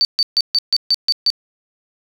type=tone bursts; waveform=sine; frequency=4572 Hz; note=D8; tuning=47 cents flat; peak=-11 dBFS; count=8; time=0.01-1.302 s; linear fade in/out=0 ms; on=39 ms; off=140 ms; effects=7-bit